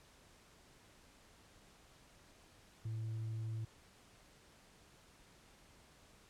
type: tone with tanh clipping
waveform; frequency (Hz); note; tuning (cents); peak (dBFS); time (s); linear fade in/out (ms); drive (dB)
triangle; 111.3; A2; +20; -39; 2.85-3.65; 5; 7
effects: pink hiss -64 dBFS RMS until 6.29 s + low-pass 10000 Hz 12 dB/octave